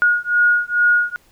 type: beating tone pair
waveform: sine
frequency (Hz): 1440 / 1442.3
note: F#6 / F#6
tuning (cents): -47 / -45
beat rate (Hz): 2.3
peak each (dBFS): -16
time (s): 0.02-1.16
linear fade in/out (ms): 0
effects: pink hiss -55 dBFS RMS until 1.31 s